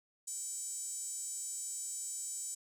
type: tone with high-pass filter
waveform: 5% pulse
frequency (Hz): 777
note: G5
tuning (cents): -16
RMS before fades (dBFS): -41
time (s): 0.27-2.55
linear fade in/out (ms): 10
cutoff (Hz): 7600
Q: 6.1
effects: none